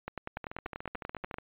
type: two click trains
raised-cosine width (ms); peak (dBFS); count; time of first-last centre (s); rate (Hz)
0.5; -21 / -24; 14 / 15; 0.08-1.342 / 0.37-1.384; 10.3 / 13.8
effects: resampled to 8000 Hz